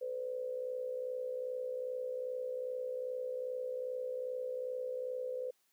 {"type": "tone with amplitude modulation", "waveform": "sine", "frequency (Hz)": 506, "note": "B4", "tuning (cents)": 42, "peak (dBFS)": -33, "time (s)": [0.01, 5.51], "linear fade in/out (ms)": 10, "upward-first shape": "sine", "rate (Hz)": 62.5, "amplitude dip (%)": 65, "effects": ["white hiss -75 dBFS RMS until 5.72 s", "high-pass 150 Hz 12 dB/octave"]}